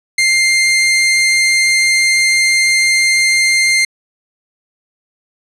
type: tone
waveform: sawtooth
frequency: 2102 Hz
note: C7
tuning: 7 cents sharp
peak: -6 dBFS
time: 0.18-3.85 s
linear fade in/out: 5 ms
effects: resampled to 24000 Hz